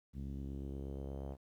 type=tone with low-pass filter sweep; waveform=sawtooth; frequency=68.4 Hz; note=C#2; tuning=23 cents flat; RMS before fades=-43 dBFS; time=0.13-1.37 s; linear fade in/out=50 ms; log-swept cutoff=210 to 690 Hz; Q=1.9; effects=12-bit